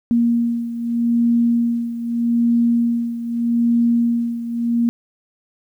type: beating tone pair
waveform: sine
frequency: 234.9 / 235.71 Hz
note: A#3 / A#3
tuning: +13 / +19 cents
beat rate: 0.81 Hz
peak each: -16 / -21 dBFS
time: 0.11-4.89 s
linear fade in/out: 0 ms
effects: 9-bit